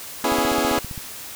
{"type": "chord", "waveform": "15% pulse", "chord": "C# minor seventh", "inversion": "third", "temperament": "equal with one note detuned", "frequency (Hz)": [246.9, 280.9, 329.6, 415.3], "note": ["B3", "C#4", "E4", "G#4"], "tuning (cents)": [0, 23, 0, 0], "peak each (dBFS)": -18, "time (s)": [0.24, 0.79], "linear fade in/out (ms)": 2}
{"type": "click train", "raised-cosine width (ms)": 5, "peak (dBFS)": -21, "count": 11, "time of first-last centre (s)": [0.32, 0.978], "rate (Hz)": 15.2}
{"effects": ["white hiss -36 dBFS RMS until 1.35 s"]}